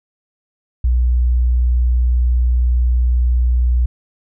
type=tone; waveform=sine; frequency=61 Hz; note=B1; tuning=21 cents flat; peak=-11 dBFS; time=0.84-3.86 s; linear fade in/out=5 ms; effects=none